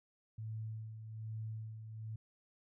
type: tone with tremolo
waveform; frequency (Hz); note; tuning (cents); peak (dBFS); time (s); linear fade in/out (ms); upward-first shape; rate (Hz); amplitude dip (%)
sine; 110; A2; 0; -39; 0.38-2.16; 5; sine; 1.2; 55
effects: none